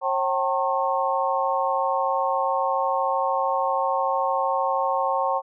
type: harmonic tone with a mistuned harmonic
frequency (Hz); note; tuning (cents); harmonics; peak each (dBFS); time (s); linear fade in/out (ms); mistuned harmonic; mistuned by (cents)
180.3; F#3; -45; 3 / 4 / 5 / 6; -26 / -26 / -26 / -26; 0.01-5.42; 50; 4; +110
effects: none